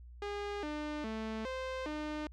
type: tone with pitch steps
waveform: sawtooth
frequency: 408.3 / 300.2 / 220.2 / 520 / 302.9 Hz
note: G#4 / D4 / A3 / C5 / D#4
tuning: -29 / +38 / +2 / -11 / -46 cents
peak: -33 dBFS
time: 0.22-2.27 s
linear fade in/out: 2 ms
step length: 410 ms
effects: added 60 Hz sine -49 dBFS peak until 2.32 s + low-pass 4000 Hz 12 dB/octave